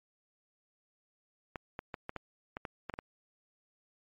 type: clicks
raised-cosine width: 0.5 ms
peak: -23 dBFS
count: 10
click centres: 1.558 / 1.791 / 1.942 / 2.094 / 2.163 / 2.569 / 2.652 / 2.897 / 2.939 / 2.989 s
effects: MP3 48 kbps